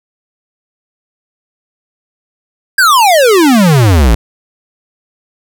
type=exponential sweep; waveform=square; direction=down; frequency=1648 to 51.91 Hz; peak=-5 dBFS; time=2.78-4.15 s; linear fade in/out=5 ms; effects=none